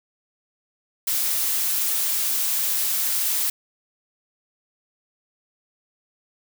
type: noise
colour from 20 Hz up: blue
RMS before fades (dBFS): -23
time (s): 1.07-3.5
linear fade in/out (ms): 5
effects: none